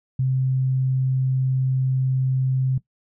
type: tone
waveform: sine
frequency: 130.81 Hz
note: C3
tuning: in tune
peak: -18 dBFS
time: 0.19-2.78 s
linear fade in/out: 5 ms
effects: noise-tail reverb RT60 0.1 s tail -17 dB re dry